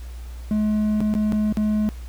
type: tone with dropouts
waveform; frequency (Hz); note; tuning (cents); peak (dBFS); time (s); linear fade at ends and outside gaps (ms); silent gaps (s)
triangle; 212.8; G#3; +42; -16; 0.51-1.89; 0; 1.005-1.013 / 1.139-1.151 / 1.322-1.33 / 1.525-1.571
effects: added 60 Hz sine -32 dBFS peak until 2.08 s + pink hiss -49 dBFS RMS until 2.08 s